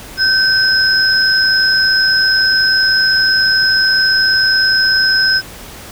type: tone pair together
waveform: sine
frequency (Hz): 1542 / 5117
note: G6 / D#8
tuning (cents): -29 / +48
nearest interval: octave + major sixth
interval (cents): 2077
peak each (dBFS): -12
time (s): 0.17-5.42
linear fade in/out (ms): 50
effects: pink hiss -33 dBFS RMS until 5.91 s